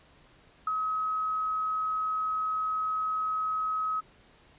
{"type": "tone with ADSR envelope", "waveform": "sine", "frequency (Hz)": 1275, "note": "D#6", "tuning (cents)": 42, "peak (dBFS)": -24, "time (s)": [0.67, 4.01], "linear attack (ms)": 4, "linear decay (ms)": 16, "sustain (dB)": -3, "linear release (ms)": 18, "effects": ["pink hiss -59 dBFS RMS until 4.58 s", "resampled to 8000 Hz"]}